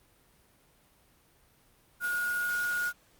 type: tone in noise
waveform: sine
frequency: 1441 Hz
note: F#6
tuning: 46 cents flat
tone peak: -28 dBFS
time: 2-2.93 s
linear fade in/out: 50 ms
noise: white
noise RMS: -42 dBFS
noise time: 2-2.93 s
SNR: +11 dB
effects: pink hiss -64 dBFS RMS until 3.19 s + Opus 32 kbps